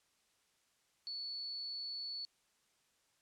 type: tone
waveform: sine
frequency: 4435 Hz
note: C#8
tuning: in tune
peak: -40 dBFS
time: 1.07-2.25 s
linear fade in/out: 0 ms
effects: white hiss -75 dBFS RMS until 3.21 s + low-pass 9000 Hz 12 dB/octave